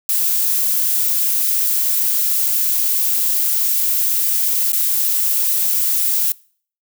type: noise with dropouts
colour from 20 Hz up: violet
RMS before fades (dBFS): -17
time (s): 0.09-6.32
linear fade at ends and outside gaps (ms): 1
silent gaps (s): 4.721-4.731
effects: noise-tail reverb RT60 0.5 s tail -24 dB re dry